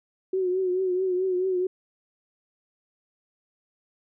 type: tone with vibrato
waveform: sine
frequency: 370 Hz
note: F#4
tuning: in tune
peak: -22 dBFS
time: 0.33-1.67 s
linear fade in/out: 5 ms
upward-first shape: triangle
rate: 4.6 Hz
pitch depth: 62 cents each way
effects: none